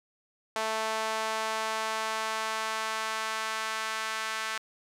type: tone with high-pass filter sweep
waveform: sawtooth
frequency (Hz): 220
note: A3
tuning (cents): 0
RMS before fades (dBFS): -32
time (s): 0.56-4.58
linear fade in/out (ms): 0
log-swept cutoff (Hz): 750 to 1400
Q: 1.4
effects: low-pass 10000 Hz 12 dB/octave